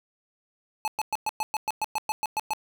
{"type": "tone bursts", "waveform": "square", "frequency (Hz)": 862, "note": "A5", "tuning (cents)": -36, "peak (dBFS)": -25, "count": 13, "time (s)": [0.85, 2.534], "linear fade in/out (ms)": 0, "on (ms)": 28, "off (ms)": 110, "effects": []}